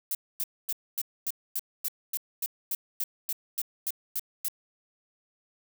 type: noise bursts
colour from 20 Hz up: violet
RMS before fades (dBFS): -30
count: 16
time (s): 0.11-4.484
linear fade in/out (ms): 2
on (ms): 39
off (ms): 250
effects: none